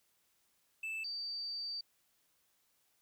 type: tone pair in turn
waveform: triangle / sine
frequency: 2637 / 4630 Hz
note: E7 / D8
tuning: 0 / -25 cents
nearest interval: minor seventh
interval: 975 cents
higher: second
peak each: -36 / -38 dBFS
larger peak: first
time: 0.83-1.04 / 1.04-1.81 s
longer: second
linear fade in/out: 5 ms
effects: white hiss -75 dBFS RMS until 3.01 s